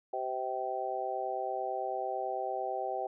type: harmonic tone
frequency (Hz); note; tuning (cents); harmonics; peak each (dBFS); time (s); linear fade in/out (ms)
129; C3; -24; 3 / 4 / 5 / 6; -40 / -39 / -38 / -35; 0.13-3.07; 5
effects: none